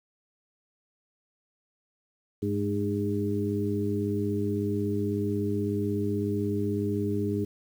harmonic tone with a mistuned harmonic, 101.8 Hz, G#2, 34 cents flat, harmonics 1 / 2 / 3 / 4, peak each -31 / -31 / -31 / -31 dBFS, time 2.42-7.45 s, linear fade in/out 10 ms, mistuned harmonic 2, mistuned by +46 cents, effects 9-bit

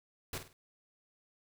pink noise with echo, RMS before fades -39 dBFS, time 0.33-0.38 s, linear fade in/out 2 ms, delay 50 ms, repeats 3, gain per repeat -9 dB, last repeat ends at 0.53 s, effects none

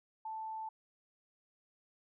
sine tone, 880 Hz, A5, in tune, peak -39 dBFS, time 0.25-0.69 s, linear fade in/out 5 ms, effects none

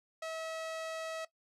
sawtooth tone, 645 Hz, E5, 38 cents flat, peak -34 dBFS, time 0.22-1.25 s, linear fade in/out 5 ms, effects noise-tail reverb RT60 0.1 s tail -17 dB re dry + low-pass 8000 Hz 12 dB/octave

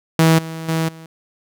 sawtooth tone with level steps, 162 Hz, E3, 30 cents flat, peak -6 / -23 / -13 / -32 dBFS, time 0.19-1.06 s, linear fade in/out 2 ms, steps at 0.38 / 0.68 / 0.88 s, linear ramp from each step 10 ms, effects none

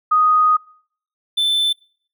sine / triangle tone pair in turn, 1245 / 3529 Hz, D#6 / A7, +1 / +4 cents, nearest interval octave + tritone, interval 1803 cents, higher second, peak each -11 / -13 dBFS, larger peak first, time 0.11-0.57 / 1.37-1.73 s, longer first, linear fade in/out 10 ms, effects noise-tail reverb RT60 0.6 s tail -26 dB re dry

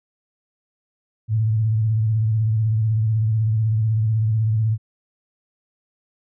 sine tone with vibrato, 110 Hz, A2, in tune, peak -16 dBFS, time 1.28-4.78 s, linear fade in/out 50 ms, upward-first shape sine, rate 16 Hz, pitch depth 59 cents each way, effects none

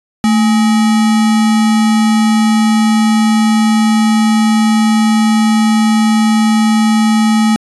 sine tone with sample-and-hold, 220 Hz, A3, in tune, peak -7 dBFS, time 0.24-7.56 s, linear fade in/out 0 ms, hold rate 1050 Hz, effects resampled to 24000 Hz

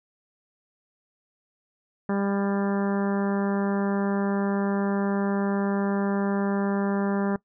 harmonic tone with a mistuned harmonic, 199.1 Hz, G3, 27 cents sharp, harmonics 1 / 2 / 3 / 4 / 5 / 6 / 7 / 8 / 9, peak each -24 / -30 / -34 / -36 / -38 / -40 / -41 / -42 / -43 dBFS, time 2.09-7.36 s, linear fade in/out 2 ms, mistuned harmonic 9, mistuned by -30 cents, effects noise-tail reverb RT60 0.1 s tail -21 dB re dry

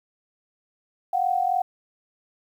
sine tone pair together, 716.5 / 760 Hz, F5 / F#5, +44 / +46 cents, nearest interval minor second, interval 102 cents, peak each -23 dBFS, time 1.13-1.62 s, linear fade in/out 5 ms, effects 9-bit

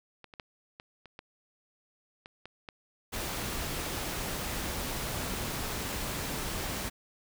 clicks, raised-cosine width 0.3 ms, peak -31 / -32 / -24 / -28 / -33 / -27 / -29 / -28 / -25 dBFS, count 9, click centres 0.243 / 0.338 / 0.398 / 0.799 / 1.057 / 1.191 / 2.259 / 2.456 / 2.688 s
pink noise, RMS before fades -35 dBFS, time 3.12-6.9 s, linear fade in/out 20 ms
effects none

